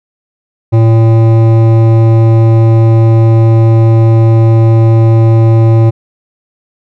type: tone with hard clipping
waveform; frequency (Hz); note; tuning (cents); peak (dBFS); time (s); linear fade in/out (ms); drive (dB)
sine; 113.1; A2; +48; -5; 0.72-5.91; 20; 13
effects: none